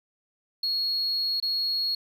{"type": "tone with dropouts", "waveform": "triangle", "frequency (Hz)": 4316, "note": "C#8", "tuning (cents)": -47, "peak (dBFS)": -22, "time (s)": [0.63, 1.95], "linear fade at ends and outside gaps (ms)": 5, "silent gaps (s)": [1.401, 1.425], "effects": ["tanh soft clip ceiling -20 dBFS"]}